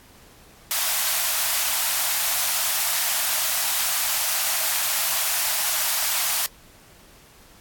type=high-pass noise; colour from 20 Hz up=white; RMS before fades=-23 dBFS; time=0.71-6.46 s; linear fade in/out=0 ms; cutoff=610 Hz; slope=96 dB/octave; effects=pink hiss -51 dBFS RMS until 7.6 s + AAC 64 kbps